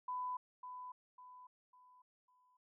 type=tone with echo; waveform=sine; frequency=1000 Hz; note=B5; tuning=21 cents sharp; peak=-38 dBFS; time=0.08-0.37 s; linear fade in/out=5 ms; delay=550 ms; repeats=4; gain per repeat=-8 dB; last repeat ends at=2.57 s; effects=none